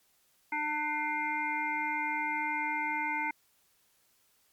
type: harmonic tone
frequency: 300.3 Hz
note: D4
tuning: 39 cents sharp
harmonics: 1 / 3 / 5 / 7 / 8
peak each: -41 / -33 / -40 / -33 / -43 dBFS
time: 0.52-3.31 s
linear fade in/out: 5 ms
effects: white hiss -69 dBFS RMS until 4.52 s + MP3 96 kbps